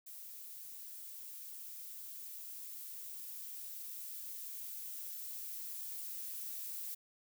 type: noise with level ramp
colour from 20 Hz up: violet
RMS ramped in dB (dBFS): -50 to -43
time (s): 0.06-6.95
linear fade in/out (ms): 10
effects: none